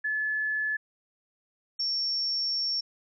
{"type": "tone pair in turn", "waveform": "sine", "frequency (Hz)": [1723, 5470], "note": ["A6", "F8"], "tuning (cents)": [-37, -37], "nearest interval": "octave + minor sixth", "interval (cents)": 2000, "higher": "second", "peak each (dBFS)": -26, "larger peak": "neither", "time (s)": [[0.04, 0.77], [1.79, 2.81]], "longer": "second", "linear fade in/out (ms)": 10, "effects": []}